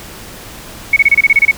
sine tone bursts, 2217 Hz, C#7, in tune, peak -4 dBFS, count 10, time 0.93-1.513 s, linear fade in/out 5 ms, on 34 ms, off 27 ms, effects pink hiss -32 dBFS RMS until 1.57 s

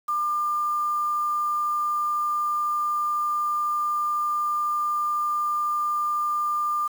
sine tone with quantisation, 1198 Hz, D6, 34 cents sharp, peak -22 dBFS, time 0.08-6.88 s, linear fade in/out 10 ms, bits 7, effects none

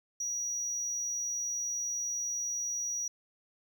triangle tone, 5790 Hz, F#8, 38 cents flat, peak -30 dBFS, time 0.2-3.08 s, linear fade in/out 5 ms, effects tanh soft clip ceiling -26 dBFS + 12-bit

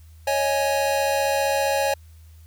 square chord, C# suspended second, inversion none, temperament equal with one note detuned, 554.4 / 629.5 / 830.6 Hz, C#5 / D#5 / G#5, 0 / +20 / 0 cents, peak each -23 / -29 / -25 dBFS, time 0.27-1.94 s, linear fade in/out 5 ms, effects added 80 Hz sine -44 dBFS peak until 2.46 s + white hiss -60 dBFS RMS until 2.46 s

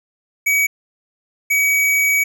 square tone pair in turn, 2268 / 2268 Hz, C#7 / C#7, +39 / +39 cents, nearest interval unison, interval 0 cents, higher neither, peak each -14 dBFS, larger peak neither, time 0.46-0.67 / 1.5-2.24 s, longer second, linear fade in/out 10 ms, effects none

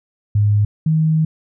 sine tone pair in turn, 103.83 / 157.91 Hz, G#2 / D#3, 0 / +26 cents, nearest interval perfect fifth, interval 726 cents, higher second, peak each -11 / -12 dBFS, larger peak first, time 0.35-0.65 / 0.86-1.25 s, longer second, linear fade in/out 5 ms, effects none

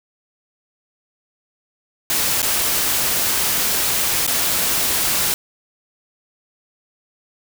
white noise with dropouts, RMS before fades -19 dBFS, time 2.1-5.34 s, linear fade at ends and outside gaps 1 ms, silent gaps 2.419-2.428 / 4.266-4.276 s, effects none

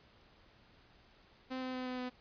sawtooth tone with pitch steps, 258.7 / 256.8 / 254.8 / 252.9 / 251 Hz, C4 / C4 / C4 / B3 / B3, -19 / -32 / -46 / +41 / +28 cents, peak -34 dBFS, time 1.5-2.1 s, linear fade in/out 20 ms, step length 120 ms, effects pink hiss -64 dBFS RMS until 2.2 s + resampled to 11025 Hz

